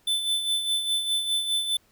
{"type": "tone with tremolo", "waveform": "square", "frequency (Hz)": 3519, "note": "A7", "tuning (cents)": 0, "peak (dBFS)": -22, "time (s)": [0.07, 1.77], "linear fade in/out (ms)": 5, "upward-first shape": "sine", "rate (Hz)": 4.9, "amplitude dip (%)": 55, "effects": ["pink hiss -63 dBFS RMS until 1.91 s"]}